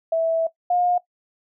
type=tone pair in turn; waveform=sine; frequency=655 / 713 Hz; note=E5 / F5; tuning=-11 / +36 cents; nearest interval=minor second; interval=147 cents; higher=second; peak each=-17 dBFS; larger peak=neither; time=0.12-0.47 / 0.7-0.98 s; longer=first; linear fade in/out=5 ms; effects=noise-tail reverb RT60 0.1 s tail -17 dB re dry